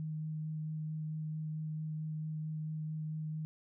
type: tone with vibrato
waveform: sine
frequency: 155.56 Hz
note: D#3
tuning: in tune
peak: -36 dBFS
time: 0-3.45 s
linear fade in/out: 0 ms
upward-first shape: sine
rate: 4.5 Hz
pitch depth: 9 cents each way
effects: none